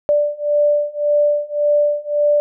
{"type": "beating tone pair", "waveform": "sine", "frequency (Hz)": [587.3, 589.1], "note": ["D5", "D5"], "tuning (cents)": [0, 5], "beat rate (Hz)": 1.8, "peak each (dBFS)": [-17, -16], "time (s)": [0.09, 2.4], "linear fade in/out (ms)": 0, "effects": []}